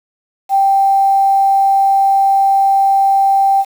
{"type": "tone with quantisation", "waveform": "sine", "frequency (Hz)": 784, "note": "G5", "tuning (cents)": 0, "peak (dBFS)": -8, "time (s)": [0.49, 3.65], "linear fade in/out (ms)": 50, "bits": 6, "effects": []}